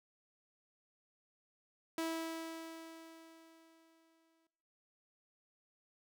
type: tone with exponential decay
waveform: sawtooth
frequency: 326.4 Hz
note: E4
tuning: 17 cents flat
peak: -31 dBFS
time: 1.98-4.47 s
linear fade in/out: 2 ms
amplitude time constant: 540 ms
effects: noise-tail reverb RT60 0.9 s tail -17 dB re dry